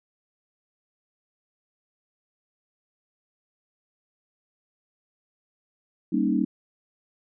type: chord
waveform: sine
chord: Eb dominant seventh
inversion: first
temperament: equal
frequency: 196 / 233.1 / 277.2 / 311.1 Hz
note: G3 / Bb3 / Db4 / Eb4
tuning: 0 / 0 / 0 / 0 cents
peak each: -26 dBFS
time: 6.12-6.45 s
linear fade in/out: 10 ms
effects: none